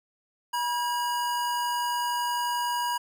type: tone pair together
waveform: square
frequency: 966.6 / 1628 Hz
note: B5 / G#6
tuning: -38 / -35 cents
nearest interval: major sixth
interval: 903 cents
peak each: -27 / -37 dBFS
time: 0.53-2.98 s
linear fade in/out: 10 ms
effects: none